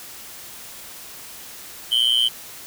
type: tone with amplitude modulation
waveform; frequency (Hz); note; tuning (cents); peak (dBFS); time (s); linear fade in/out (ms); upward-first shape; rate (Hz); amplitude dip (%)
triangle; 3095; G7; -23; -10; 1.91-2.29; 20; sine; 119; 100
effects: white hiss -39 dBFS RMS until 2.66 s